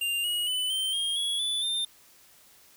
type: tone with pitch steps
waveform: square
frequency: 2794 / 2898 / 3005 / 3116 / 3232 / 3352 / 3476 / 3605 Hz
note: F7 / F#7 / F#7 / G7 / G#7 / G#7 / A7 / A7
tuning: 0 / -37 / +26 / -11 / -48 / +15 / -22 / +41 cents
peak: -27 dBFS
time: 0.01-1.85 s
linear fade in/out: 5 ms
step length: 230 ms
effects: white hiss -57 dBFS RMS until 2.76 s